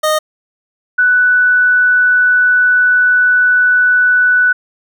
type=tone pair in turn; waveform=25% pulse / sine; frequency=618 / 1486.9 Hz; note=D#5 / F#6; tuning=-12 / +8 cents; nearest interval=octave + minor third; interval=1520 cents; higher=second; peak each=-7 dBFS; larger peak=neither; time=0.03-0.19 / 0.98-4.53 s; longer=second; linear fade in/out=10 ms; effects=none